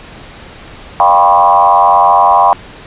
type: tone with frequency modulation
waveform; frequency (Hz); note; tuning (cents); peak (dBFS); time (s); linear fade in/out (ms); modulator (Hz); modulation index
sine; 888; A5; +16; -4; 1-2.53; 0; 92.1; 2.4
effects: pink hiss -33 dBFS RMS until 2.86 s + resampled to 8000 Hz